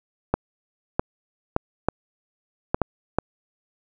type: clicks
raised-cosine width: 1 ms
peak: -5 dBFS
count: 7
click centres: 0.34 / 0.995 / 1.564 / 1.886 / 2.745 / 2.817 / 3.186 s
effects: none